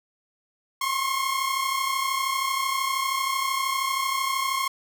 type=tone pair together; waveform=sawtooth; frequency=1058.1 / 1091 Hz; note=C6 / C#6; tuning=+19 / -28 cents; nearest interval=minor second; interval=53 cents; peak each=-23 dBFS; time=0.81-4.68 s; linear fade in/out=5 ms; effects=none